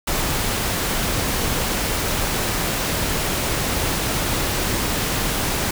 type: noise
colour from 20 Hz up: pink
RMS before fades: -22 dBFS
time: 0.07-5.71 s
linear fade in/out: 5 ms
effects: none